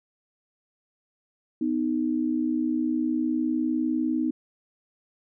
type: tone pair together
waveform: sine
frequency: 251.2 / 311.1 Hz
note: B3 / D#4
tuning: +30 / 0 cents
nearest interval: major third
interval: 370 cents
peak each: -26 / -25 dBFS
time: 1.61-4.31 s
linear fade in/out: 5 ms
effects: none